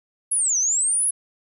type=linear two-way sweep; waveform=sine; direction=down then up; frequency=10780 to 5790 to 10780 Hz; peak=-18 dBFS; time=0.31-1.11 s; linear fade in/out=10 ms; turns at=0.58 s; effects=none